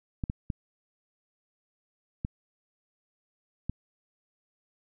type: clicks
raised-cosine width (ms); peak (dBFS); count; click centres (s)
5; -18; 5; 0.238 / 0.299 / 0.502 / 2.249 / 3.696
effects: none